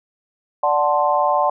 sine chord, D dominant seventh, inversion none, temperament equal, 587.3 / 740 / 880 / 1046.5 Hz, D5 / F#5 / A5 / C6, 0 / 0 / 0 / 0 cents, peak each -20 dBFS, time 0.63-1.5 s, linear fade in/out 5 ms, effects none

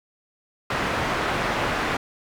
white low-pass noise, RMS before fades -25 dBFS, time 0.7-1.97 s, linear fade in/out 5 ms, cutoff 1600 Hz, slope 12 dB/octave, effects none

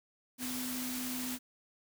sine tone in noise, 251.8 Hz, B3, 34 cents sharp, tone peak -38 dBFS, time 0.38-1.39 s, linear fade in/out 50 ms, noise white, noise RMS -40 dBFS, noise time 0.38-1.39 s, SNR -1 dB, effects none

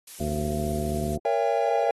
blue noise, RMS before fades -40 dBFS, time 0.07-1.16 s, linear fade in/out 5 ms
harmonic tone, 75 Hz, D2, 37 cents sharp, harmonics 1 / 2 / 3 / 4 / 5 / 6 / 7 / 9, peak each -32 / -32 / -31 / -43 / -33 / -43 / -43 / -33 dBFS, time 0.2-1.18 s, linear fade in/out 5 ms
triangle chord, A# diminished seventh, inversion none, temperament just, 466.2 / 559.4 / 671.3 / 805.5 Hz, A#4 / C#5 / E5 / G5, 0 / +16 / +31 / +47 cents, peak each -25 dBFS, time 1.25-1.91 s, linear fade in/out 2 ms
effects AAC 32 kbps

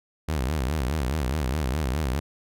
sawtooth tone with vibrato, 70 Hz, C#2, 18 cents sharp, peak -20 dBFS, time 0.28-2.2 s, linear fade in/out 10 ms, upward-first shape sine, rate 4.8 Hz, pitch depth 240 cents each way, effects none

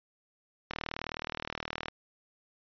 click train, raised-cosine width 0.3 ms, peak -18 dBFS, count 47, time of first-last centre 0.71-1.883 s, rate 39.2 Hz, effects resampled to 11025 Hz

